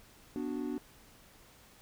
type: chord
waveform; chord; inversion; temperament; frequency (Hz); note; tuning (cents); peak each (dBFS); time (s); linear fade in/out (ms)
triangle; B minor; none; equal; 246.9 / 293.7 / 370; B3 / D4 / F#4; 0 / 0 / 0; -36 / -35 / -39; 0.36-0.78; 0
effects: pink hiss -59 dBFS RMS until 1.81 s